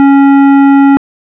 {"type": "tone with hard clipping", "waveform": "sine", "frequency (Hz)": 277.2, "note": "C#4", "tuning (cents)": 0, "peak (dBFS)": -4, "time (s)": [0, 0.97], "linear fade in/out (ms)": 0, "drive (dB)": 14, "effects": ["low-pass 2000 Hz 12 dB/octave"]}